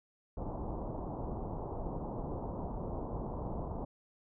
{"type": "low-pass noise", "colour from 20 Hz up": "pink", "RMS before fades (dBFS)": -39, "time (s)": [0.37, 3.85], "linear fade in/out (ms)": 5, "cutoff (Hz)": 1000, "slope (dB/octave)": 48, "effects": []}